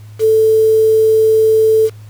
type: tone with quantisation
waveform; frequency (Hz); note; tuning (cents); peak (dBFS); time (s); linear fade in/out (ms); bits
sine; 440; A4; 0; -7; 0.19-1.9; 50; 5
effects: added 106 Hz sine -32 dBFS peak until 2.09 s + pink hiss -49 dBFS RMS until 2.09 s